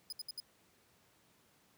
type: tone bursts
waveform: 40% pulse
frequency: 4997 Hz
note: D#8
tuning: 7 cents sharp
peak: -39 dBFS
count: 4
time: 0.1-0.401 s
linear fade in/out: 2 ms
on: 25 ms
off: 67 ms
effects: pink hiss -69 dBFS RMS until 1.77 s + high-pass 100 Hz 12 dB/octave